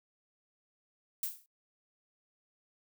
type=noise with exponential decay; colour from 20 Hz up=violet; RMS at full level=-31 dBFS; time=1.23-1.46 s; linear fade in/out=2 ms; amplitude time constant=49 ms; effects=noise-tail reverb RT60 0.1 s tail -22 dB re dry